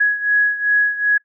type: beating tone pair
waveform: sine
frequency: 1671 / 1673.6 Hz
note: G#6 / G#6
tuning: +10 / +13 cents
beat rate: 2.6 Hz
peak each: -15 / -19 dBFS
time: 0-1.18 s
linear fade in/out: 10 ms
effects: noise-tail reverb RT60 0.1 s tail -24 dB re dry

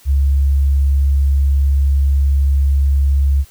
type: tone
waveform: sine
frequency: 69.3 Hz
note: C#2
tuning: in tune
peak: -10 dBFS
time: 0.05-3.45 s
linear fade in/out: 50 ms
effects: white hiss -47 dBFS RMS until 3.5 s

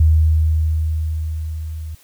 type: tone with level ramp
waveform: sine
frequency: 78.8 Hz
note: D#2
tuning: 23 cents sharp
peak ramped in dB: -8 to -26 dBFS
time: 0-1.95 s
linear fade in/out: 5 ms
effects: white hiss -51 dBFS RMS until 2.03 s

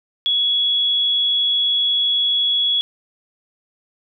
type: tone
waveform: sine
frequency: 3363 Hz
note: G#7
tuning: 21 cents sharp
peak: -15 dBFS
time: 0.26-2.81 s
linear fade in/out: 0 ms
effects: none

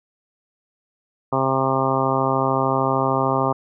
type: harmonic tone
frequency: 133.4 Hz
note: C3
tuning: 34 cents sharp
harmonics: 1 / 2 / 3 / 4 / 5 / 6 / 7 / 8 / 9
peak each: -26 / -26 / -26 / -26 / -26 / -26 / -26 / -26 / -26 dBFS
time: 1.32-3.53 s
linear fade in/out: 10 ms
effects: none

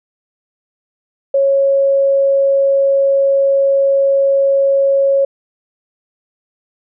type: tone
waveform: sine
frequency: 550 Hz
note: C#5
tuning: 14 cents flat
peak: -9 dBFS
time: 1.34-5.25 s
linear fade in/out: 5 ms
effects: none

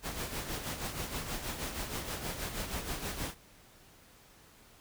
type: noise with tremolo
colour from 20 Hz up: pink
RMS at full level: -36 dBFS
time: 0.02-3.35 s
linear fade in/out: 50 ms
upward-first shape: sine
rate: 6.3 Hz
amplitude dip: 55%
effects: pink hiss -59 dBFS RMS until 4.8 s

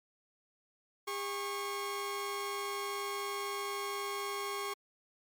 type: tone pair together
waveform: sawtooth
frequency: 403 / 1096 Hz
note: G4 / C#6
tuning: +48 / -20 cents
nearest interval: octave + perfect fourth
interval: 1732 cents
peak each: -35 / -34 dBFS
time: 1.07-4.74 s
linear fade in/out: 10 ms
effects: MP3 96 kbps

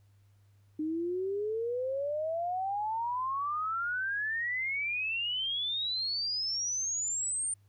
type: exponential sweep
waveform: sine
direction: up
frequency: 303.1 to 9000 Hz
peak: -30 dBFS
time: 0.79-7.54 s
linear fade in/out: 5 ms
effects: added 100 Hz sine -60 dBFS peak until 7.68 s + pink hiss -75 dBFS RMS until 7.68 s

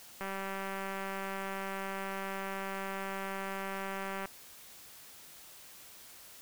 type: click train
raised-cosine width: 0.5 ms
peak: -24 dBFS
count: 786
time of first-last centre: 0.21-4.256 s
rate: 194 Hz
effects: white hiss -53 dBFS RMS until 6.41 s

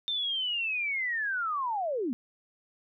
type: linear sweep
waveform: sine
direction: down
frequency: 3612 to 220 Hz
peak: -28 dBFS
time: 0.08-2.13 s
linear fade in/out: 0 ms
effects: none

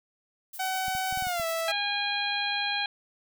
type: noise with tremolo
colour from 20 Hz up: violet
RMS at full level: -40 dBFS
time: 0.53-1.61 s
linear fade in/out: 5 ms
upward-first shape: triangle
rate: 9.5 Hz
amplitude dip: 75%
type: tone with pitch glide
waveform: sawtooth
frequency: 755 to 657.3 Hz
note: F#5 to E5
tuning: +35 to -5 cents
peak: -24 dBFS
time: 0.59-1.72 s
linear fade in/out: 10 ms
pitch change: -240 cents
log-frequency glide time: 1.22-1.45 s
type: clicks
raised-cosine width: 5 ms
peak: -31 dBFS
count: 7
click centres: 0.882 / 0.951 / 1.126 / 1.174 / 1.224 / 1.27 / 1.398 s
type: harmonic tone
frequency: 815 Hz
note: G#5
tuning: 33 cents flat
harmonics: 1 / 2 / 3 / 4 / 5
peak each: -33 / -33 / -33 / -33 / -33 dBFS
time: 1.68-2.86 s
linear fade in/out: 2 ms
effects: none

